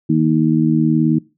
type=harmonic tone; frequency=78.8 Hz; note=D#2; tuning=23 cents sharp; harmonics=2 / 3 / 4; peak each=-16 / -16 / -16 dBFS; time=0.09-1.19 s; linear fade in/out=10 ms; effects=noise-tail reverb RT60 0.3 s tail -21 dB re dry